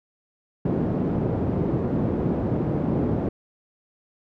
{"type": "band-pass noise", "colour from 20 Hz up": "pink", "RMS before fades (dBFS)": -24, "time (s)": [0.65, 3.29], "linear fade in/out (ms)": 5, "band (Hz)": [120, 390], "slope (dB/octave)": 12, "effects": []}